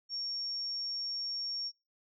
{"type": "tone", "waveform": "sine", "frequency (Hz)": 5520, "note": "F8", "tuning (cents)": -21, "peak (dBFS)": -34, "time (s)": [0.09, 1.72], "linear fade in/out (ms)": 50, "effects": ["noise-tail reverb RT60 0.3 s tail -26 dB re dry"]}